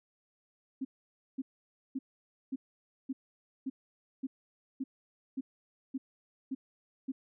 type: tone bursts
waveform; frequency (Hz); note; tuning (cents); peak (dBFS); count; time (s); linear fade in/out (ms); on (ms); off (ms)
sine; 265.3; C4; +24; -32; 12; 0.81-7.12; 10; 40; 530
effects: none